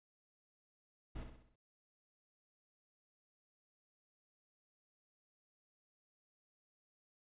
brown noise with echo, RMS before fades -44 dBFS, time 1.15-1.24 s, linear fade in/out 10 ms, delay 64 ms, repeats 5, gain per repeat -6 dB, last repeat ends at 1.56 s, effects noise-tail reverb RT60 0.2 s tail -26 dB re dry + resampled to 8000 Hz

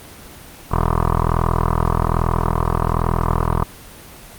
15% pulse tone with low-pass filter, 41.2 Hz, E1, in tune, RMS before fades -17 dBFS, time 0.71-3.64 s, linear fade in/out 10 ms, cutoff 1100 Hz, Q 9.7, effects pink hiss -39 dBFS RMS until 4.38 s + Opus 24 kbps

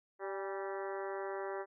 harmonic tone with a mistuned harmonic, 194.5 Hz, G3, 13 cents flat, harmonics 2 / 3 / 4 / 5 / 6 / 7 / 8 / 9 / 10, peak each -40 / -44 / -46 / -48 / -50 / -51 / -52 / -53 / -54 dBFS, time 0.19-1.66 s, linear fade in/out 50 ms, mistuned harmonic 4, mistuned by +44 cents, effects none

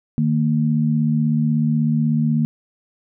sine tone pair together, 153.2 / 229.5 Hz, D#3 / A#3, -27 / -27 cents, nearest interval perfect fifth, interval 700 cents, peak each -18 dBFS, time 0.18-2.45 s, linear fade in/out 0 ms, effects none

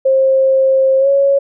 sine tone with pitch glide, 532 to 554.6 Hz, C5 to C#5, +29 to +1 cents, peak -8 dBFS, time 0.05-1.39 s, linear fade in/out 10 ms, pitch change +72 cents, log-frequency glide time 0.99-1.08 s, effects none

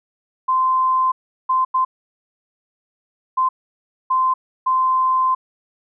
sine tone bursts at uneven times, 1037 Hz, C6, 16 cents flat, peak -14 dBFS, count 6, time 0.48-1.12 / 1.49-1.65 / 1.74-1.85 / 3.37-3.49 / 4.1-4.34 / 4.66-5.35 s, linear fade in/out 10 ms, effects none

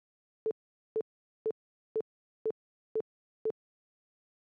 sine tone bursts, 439.1 Hz, A4, 4 cents flat, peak -27 dBFS, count 7, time 0.46-3.503 s, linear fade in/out 0 ms, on 49 ms, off 450 ms, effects high-pass 150 Hz 12 dB/octave

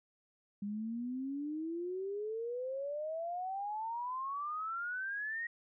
sine exponential sweep, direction up, 200 to 1896 Hz, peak -36 dBFS, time 0.62-5.47 s, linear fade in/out 5 ms, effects none

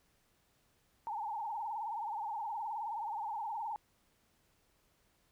sine tone with vibrato, 871 Hz, A5, 18 cents flat, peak -36 dBFS, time 1.07-3.76 s, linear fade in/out 0 ms, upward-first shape triangle, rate 19 Hz, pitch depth 150 cents each way, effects pink hiss -73 dBFS RMS until 5.31 s

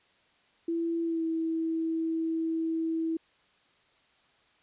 sine tone with pitch glide, 333.9 to 325.3 Hz, E4 to E4, +22 to -23 cents, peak -27 dBFS, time 0.68-3.17 s, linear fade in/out 5 ms, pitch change -45 cents, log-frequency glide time 1.03-1.24 s, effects white hiss -65 dBFS RMS until 4.62 s + resampled to 8000 Hz

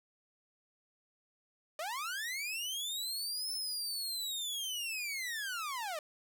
sawtooth linear two-way sweep, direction up then down, 584 to 5300 to 584 Hz, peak -33 dBFS, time 1.79-5.99 s, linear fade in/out 2 ms, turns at 3.52 s, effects none

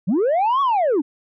sine linear two-way sweep, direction up then down, 152.4 to 1139 to 254.6 Hz, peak -13 dBFS, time 0.07-1.02 s, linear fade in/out 20 ms, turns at 0.61 s, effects tanh soft clip ceiling -14 dBFS

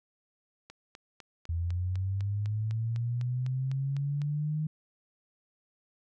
click train, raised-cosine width 0.2 ms, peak -29 dBFS, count 15, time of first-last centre 0.7-4.218 s, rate 3.98 Hz
sine linear sweep, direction up, 82.41 to 155.56 Hz, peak -28 dBFS, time 1.49-4.67 s, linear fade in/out 5 ms
effects none

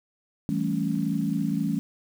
sine chord, A dominant seventh, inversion second, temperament equal, 164.81 / 196 / 220 / 277.2 Hz, E3 / G3 / A3 / C#4, 0 / 0 / 0 / 0 cents, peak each -29 dBFS, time 0.49-1.79 s, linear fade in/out 0 ms, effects 8-bit

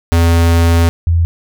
square / sine tone pair in turn, 84.1 / 84.1 Hz, E2 / E2, +35 / +35 cents, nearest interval unison, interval 0 cents, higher neither, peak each -8 dBFS, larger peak neither, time 0.12-0.89 / 1.07-1.25 s, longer first, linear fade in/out 0 ms, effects none

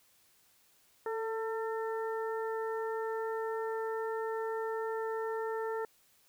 harmonic tone with a mistuned harmonic, 449.8 Hz, A4, 38 cents sharp, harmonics 1 / 2 / 3 / 4, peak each -34 / -40 / -44 / -46 dBFS, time 1.06-5.85 s, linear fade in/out 2 ms, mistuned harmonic 1, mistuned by -23 cents, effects white hiss -67 dBFS RMS until 6.28 s

